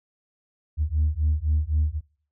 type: beating tone pair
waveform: sine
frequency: 74.5 / 78.4 Hz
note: D2 / D#2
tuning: +25 / +14 cents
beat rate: 3.9 Hz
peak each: -22 dBFS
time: 0.77-2.01 s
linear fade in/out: 50 ms
effects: noise-tail reverb RT60 0.5 s tail -24 dB re dry + tanh soft clip ceiling -15 dBFS